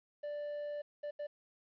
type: tone bursts at uneven times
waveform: triangle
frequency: 587.3 Hz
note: D5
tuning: in tune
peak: -36 dBFS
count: 3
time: 0.23-0.82 / 1.03-1.11 / 1.19-1.27 s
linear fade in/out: 10 ms
effects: resampled to 11025 Hz + 12-bit